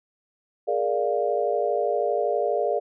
sine chord, Bb dominant seventh, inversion third, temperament equal with one note detuned, 415.3 / 467.8 / 587.3 / 698.5 Hz, Ab4 / Bb4 / D5 / F5, 0 / +6 / 0 / 0 cents, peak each -27 / -27 / -26 / -27 dBFS, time 0.67-2.8 s, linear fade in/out 20 ms, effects none

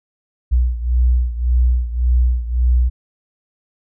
sine beating tone pair, 60.7 / 62.5 Hz, B1 / B1, -29 / +21 cents, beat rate 1.8 Hz, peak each -14 / -18 dBFS, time 0.51-2.9 s, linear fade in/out 20 ms, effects none

